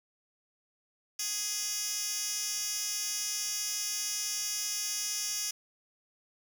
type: tone with high-pass filter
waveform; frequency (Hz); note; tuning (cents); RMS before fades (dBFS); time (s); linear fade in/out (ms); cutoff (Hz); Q
10% pulse; 415.3; G#4; 0; -34; 1.19-5.51; 5; 5100; 1.9
effects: none